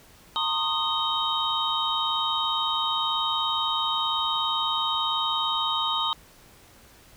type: tone cluster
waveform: sine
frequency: 914 / 1074 / 1237 / 3117 / 3758 Hz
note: A#5 / C6 / D#6 / G7 / A#7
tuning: -34 / +45 / -10 / -11 / +13 cents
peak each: -30 / -34 / -29 / -30 / -28 dBFS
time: 0.36-6.13 s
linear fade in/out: 0 ms
effects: pink hiss -53 dBFS RMS until 7.16 s